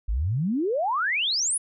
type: exponential sweep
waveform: sine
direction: up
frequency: 47.06 to 10548 Hz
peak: -22 dBFS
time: 0.08-1.58 s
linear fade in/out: 10 ms
effects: none